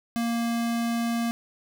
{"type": "tone", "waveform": "square", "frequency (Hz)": 233.1, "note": "A#3", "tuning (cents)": 0, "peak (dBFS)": -25, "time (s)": [0.16, 1.31], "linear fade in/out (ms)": 0, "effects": []}